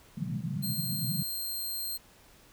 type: band-pass noise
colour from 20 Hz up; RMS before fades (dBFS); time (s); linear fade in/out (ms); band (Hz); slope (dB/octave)
pink; -34; 0.17-1.23; 2; 130 to 200; 48
type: tone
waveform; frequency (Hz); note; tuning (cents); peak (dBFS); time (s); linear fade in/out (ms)
5% pulse; 4186; C8; 0; -26; 0.62-1.98; 20
effects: pink hiss -58 dBFS RMS until 2.52 s